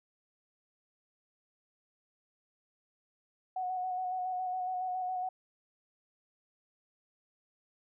sine tone with vibrato, 737 Hz, F#5, 7 cents flat, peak -32 dBFS, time 3.56-5.29 s, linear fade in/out 5 ms, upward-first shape square, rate 7.2 Hz, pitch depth 20 cents each way, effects none

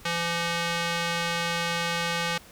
square tone with band-pass filter, 170 Hz, F3, 46 cents flat, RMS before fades -28 dBFS, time 0.05-2.38 s, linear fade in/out 5 ms, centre 2800 Hz, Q 0.69, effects pink hiss -50 dBFS RMS until 2.51 s

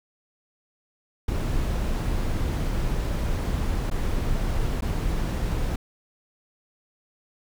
brown noise with dropouts, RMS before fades -25 dBFS, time 1.28-5.76 s, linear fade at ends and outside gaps 5 ms, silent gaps 3.901-3.912 / 4.809-4.821 s, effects none

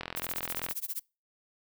click train, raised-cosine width 0.3 ms, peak -19 dBFS, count 31, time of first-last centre 0.01-0.711 s, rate 42.8 Hz
violet noise with tremolo, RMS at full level -33 dBFS, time 0.16-1 s, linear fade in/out 10 ms, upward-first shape sine, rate 15 Hz, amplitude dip 100%
effects noise-tail reverb RT60 0.3 s tail -26 dB re dry

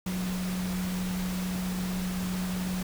sine tone in noise, 183.4 Hz, F#3, 15 cents flat, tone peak -29 dBFS, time 0.06-2.83 s, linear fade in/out 5 ms, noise pink, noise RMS -38 dBFS, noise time 0.06-2.83 s, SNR +6 dB, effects none

